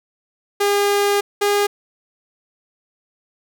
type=tone pair in turn; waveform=sawtooth; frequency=405.5 / 408.1 Hz; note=G#4 / G#4; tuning=-41 / -30 cents; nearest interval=unison; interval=11 cents; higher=second; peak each=-11 dBFS; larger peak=neither; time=0.6-1.21 / 1.41-1.67 s; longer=first; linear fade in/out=10 ms; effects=none